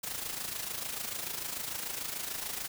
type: noise with amplitude modulation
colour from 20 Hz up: white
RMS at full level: -35 dBFS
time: 0.03-2.68 s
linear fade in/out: 10 ms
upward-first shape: sine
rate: 26.8 Hz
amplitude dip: 60%
effects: none